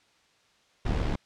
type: noise with amplitude modulation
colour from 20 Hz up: brown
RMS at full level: -25 dBFS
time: 0.85-1.16 s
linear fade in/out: 10 ms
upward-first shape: sine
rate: 73.9 Hz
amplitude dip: 55%
effects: white hiss -64 dBFS RMS until 1.25 s + low-pass 5000 Hz 12 dB/octave